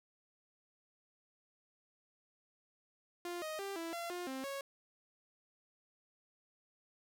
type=tone with pitch steps; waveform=sawtooth; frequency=349.7 / 624 / 394.9 / 331.7 / 683 / 354.8 / 264.4 / 552 Hz; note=F4 / D#5 / G4 / E4 / F5 / F4 / C4 / C#5; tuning=+2 / +5 / +13 / +11 / -39 / +27 / +18 / -7 cents; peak=-36 dBFS; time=3.25-4.61 s; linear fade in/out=2 ms; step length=170 ms; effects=none